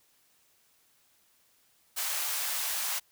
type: high-pass noise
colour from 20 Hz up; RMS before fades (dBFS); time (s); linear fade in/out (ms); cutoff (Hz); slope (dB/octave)
white; -32; 1.96-3; 20; 640; 24
effects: white hiss -67 dBFS RMS until 3.11 s